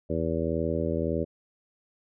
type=harmonic tone; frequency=81.7 Hz; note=E2; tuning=15 cents flat; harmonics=1 / 2 / 3 / 4 / 5 / 6 / 7; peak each=-33 / -33 / -33 / -33 / -33 / -33 / -33 dBFS; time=0.09-1.25 s; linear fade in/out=20 ms; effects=none